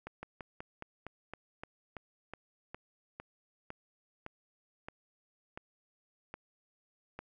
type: slowing click train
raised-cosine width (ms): 0.5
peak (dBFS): -27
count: 18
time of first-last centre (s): 0.07-7.19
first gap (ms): 160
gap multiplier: 1.11
effects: none